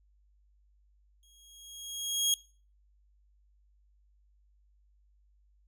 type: tone with exponential growth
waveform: 20% pulse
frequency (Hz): 3282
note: G#7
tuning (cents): -21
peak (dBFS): -18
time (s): 1.23-2.34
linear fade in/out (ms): 1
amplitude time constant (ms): 240
effects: noise-tail reverb RT60 0.4 s tail -23 dB re dry + added 50 Hz sine -63 dBFS peak until 5.67 s